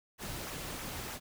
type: noise with flanger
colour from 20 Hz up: pink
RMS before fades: -41 dBFS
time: 0.18-1.2 s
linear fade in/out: 50 ms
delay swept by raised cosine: 0.21 to 5.01 ms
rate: 3.2 Hz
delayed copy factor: -0.5
effects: none